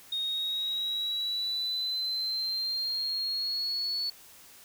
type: linear sweep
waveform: triangle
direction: up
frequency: 3711 to 4435 Hz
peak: -26 dBFS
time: 0.12-4.1 s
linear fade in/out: 5 ms
effects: tanh soft clip ceiling -26 dBFS + white hiss -53 dBFS RMS until 4.64 s